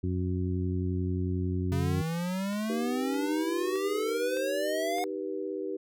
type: harmonic tone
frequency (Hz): 91.2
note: F#2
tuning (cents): -24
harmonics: 1 / 2 / 3 / 4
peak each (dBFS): -29 / -34 / -35 / -37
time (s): 0.03-2.02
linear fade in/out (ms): 10
type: exponential sweep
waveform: square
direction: up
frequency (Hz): 135.6 to 726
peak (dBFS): -30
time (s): 1.72-5.04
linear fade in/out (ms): 0
type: click train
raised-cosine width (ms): 0.3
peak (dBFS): -31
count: 5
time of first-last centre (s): 2.53-4.984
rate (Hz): 1.63
type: chord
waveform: sine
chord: Eb augmented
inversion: none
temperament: just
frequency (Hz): 311.1 / 388.9 / 486.1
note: Eb4 / G4 / B4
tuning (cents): 0 / -14 / -28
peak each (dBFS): -37 / -34 / -37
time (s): 2.69-5.77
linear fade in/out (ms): 10
effects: none